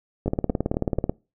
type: two click trains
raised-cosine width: 2 ms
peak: -14 / -9 dBFS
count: 4 / 16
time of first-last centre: 0.26-0.985 / 0.28-1.095 s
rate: 4.14 / 18.4 Hz
effects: noise-tail reverb RT60 0.3 s tail -24 dB re dry